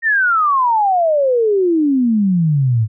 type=exponential sweep; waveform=sine; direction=down; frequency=1864.7 to 104.8 Hz; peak=-11 dBFS; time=0.02-2.88 s; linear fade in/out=50 ms; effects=none